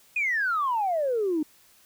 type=exponential sweep; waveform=sine; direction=down; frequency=2526 to 294.8 Hz; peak=-22 dBFS; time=0.16-1.43 s; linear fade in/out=5 ms; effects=tanh soft clip ceiling -18 dBFS + white hiss -58 dBFS RMS until 1.85 s